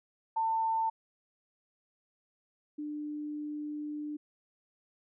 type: tone pair in turn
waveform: sine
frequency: 896 / 298.2 Hz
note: A5 / D4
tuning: +31 / +27 cents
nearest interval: octave + perfect fifth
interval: 1904 cents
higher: first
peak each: -27 / -35 dBFS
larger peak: first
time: 0.36-0.9 / 2.78-4.17 s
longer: second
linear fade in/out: 10 ms
effects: none